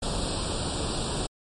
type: noise with comb filter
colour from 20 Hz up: pink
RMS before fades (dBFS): -29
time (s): 0.02-1.27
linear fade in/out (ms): 10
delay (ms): 0.24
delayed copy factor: +1
effects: MP3 48 kbps